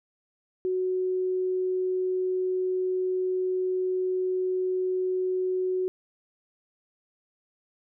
sine tone, 370 Hz, F#4, in tune, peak -24 dBFS, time 0.65-5.88 s, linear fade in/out 0 ms, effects none

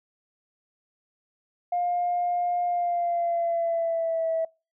sine tone with pitch glide, 707 to 652.1 Hz, F5 to E5, +21 to -19 cents, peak -22 dBFS, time 1.72-4.45 s, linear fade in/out 5 ms, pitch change -140 cents, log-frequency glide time 2.65-4.29 s, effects noise-tail reverb RT60 0.3 s tail -26 dB re dry + tanh soft clip ceiling -18 dBFS

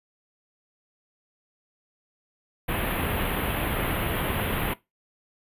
pink band-stop noise, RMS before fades -27 dBFS, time 2.68-4.74 s, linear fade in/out 10 ms, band 3300 to 11000 Hz, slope 48 dB/octave, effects noise-tail reverb RT60 0.2 s tail -19 dB re dry + resampled to 32000 Hz

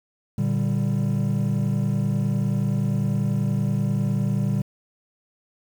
triangle chord, G minor, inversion first, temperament equal, 116.54 / 146.83 / 196 Hz, Bb2 / D3 / G3, 0 / 0 / 0 cents, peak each -22 dBFS, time 0.38-4.62 s, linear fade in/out 5 ms, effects tanh soft clip ceiling -12 dBFS + 8-bit

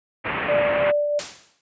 white low-pass noise, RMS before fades -26 dBFS, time 0.24-0.92 s, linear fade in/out 20 ms, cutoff 2600 Hz, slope 48 dB/octave
sine tone with tremolo, 587.3 Hz, D5, in tune, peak -16 dBFS, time 0.48-1.2 s, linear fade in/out 20 ms, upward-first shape triangle, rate 2.9 Hz, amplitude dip 45%
white noise with exponential decay, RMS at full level -27 dBFS, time 1.19-1.61 s, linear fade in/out 1 ms, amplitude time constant 91 ms
effects high-pass 80 Hz 12 dB/octave + resampled to 16000 Hz

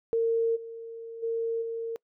sine tone with level steps, 457.5 Hz, A#4, 32 cents flat, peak -22 / -37 / -26 / -30 dBFS, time 0.13-1.96 s, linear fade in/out 0 ms, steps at 0.55 / 1.22 / 1.61 s, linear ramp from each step 20 ms, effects noise-tail reverb RT60 0.1 s tail -25 dB re dry

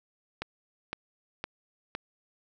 click train, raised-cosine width 0.3 ms, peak -17 dBFS, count 4, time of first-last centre 0.42-1.951 s, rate 1.96 Hz, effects none

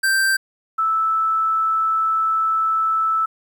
square / sine tone pair in turn, 1568 / 1314.2 Hz, G6 / E6, 0 / -6 cents, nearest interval minor third, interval 306 cents, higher first, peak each -16 dBFS, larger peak neither, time 0.03-0.37 / 0.78-3.26 s, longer second, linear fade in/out 10 ms, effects 9-bit

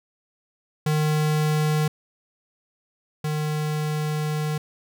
square tone pair in turn, 152.9 / 152.35 Hz, D#3 / D#3, -30 / -36 cents, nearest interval unison, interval 6 cents, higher first, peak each -20 / -24 dBFS, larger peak first, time 0.86-1.88 / 3.24-4.58 s, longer second, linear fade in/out 5 ms, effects none

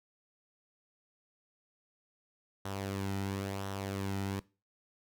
sawtooth tone with flanger, 98 Hz, G2, in tune, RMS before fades -37 dBFS, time 2.65-4.4 s, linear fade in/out 5 ms, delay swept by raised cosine 0.42 to 1.82 ms, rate 0.97 Hz, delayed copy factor -0.5, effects noise-tail reverb RT60 0.3 s tail -20 dB re dry

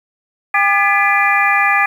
harmonic tone with a mistuned harmonic, 400 Hz, G4, 35 cents sharp, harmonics 2 / 3 / 4 / 5 / 6, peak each -17 / -17 / -17 / -17 / -17 dBFS, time 0.54-1.86 s, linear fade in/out 5 ms, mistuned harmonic 4, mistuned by +110 cents, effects 7-bit

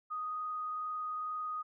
sine tone with frequency modulation, 1244.5 Hz, D#6, in tune, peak -35 dBFS, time 0.1-1.63 s, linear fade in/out 20 ms, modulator 22.2 Hz, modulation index 0.35, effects none

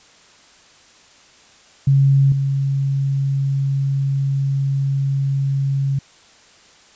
sine tone with level steps, 137.4 Hz, C#3, 15 cents flat, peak -10 / -16 dBFS, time 1.87-5.99 s, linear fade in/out 5 ms, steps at 2.32 s, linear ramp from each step 2 ms, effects white hiss -49 dBFS RMS until 6.95 s + resampled to 16000 Hz

